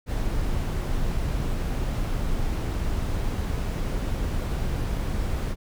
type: noise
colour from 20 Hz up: brown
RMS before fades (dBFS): -26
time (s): 0.06-5.56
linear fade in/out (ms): 50
effects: none